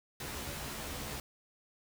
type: noise with comb filter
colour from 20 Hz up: pink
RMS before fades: -41 dBFS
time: 0.2-1.2 s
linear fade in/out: 2 ms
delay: 14 ms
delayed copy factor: +0.8
effects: none